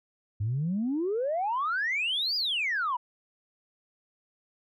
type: exponential two-way sweep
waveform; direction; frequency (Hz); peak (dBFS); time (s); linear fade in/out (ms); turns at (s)
sine; up then down; 98 to 5000 to 936; -25; 0.4-2.97; 10; 2.36
effects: tanh soft clip ceiling -22 dBFS